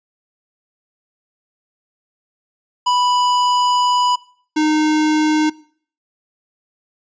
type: tone pair in turn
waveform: square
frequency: 987.8 / 307.7 Hz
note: B5 / D#4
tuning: 0 / -19 cents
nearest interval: octave + minor sixth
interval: 2019 cents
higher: first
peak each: -14 dBFS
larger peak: neither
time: 2.86-4.16 / 4.56-5.5 s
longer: first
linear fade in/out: 10 ms
effects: noise-tail reverb RT60 0.5 s tail -20 dB re dry + resampled to 16000 Hz